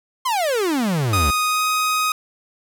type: exponential sweep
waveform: 45% pulse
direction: down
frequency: 1081 to 64.8 Hz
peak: -18 dBFS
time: 0.25-1.31 s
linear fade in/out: 10 ms
type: tone with pitch glide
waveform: sawtooth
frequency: 1244.5 to 1253.9 Hz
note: D#6 to D#6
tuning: 0 to +13 cents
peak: -14 dBFS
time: 1.13-2.12 s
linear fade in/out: 2 ms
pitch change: +13 cents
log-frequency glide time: 1.47-1.64 s
effects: none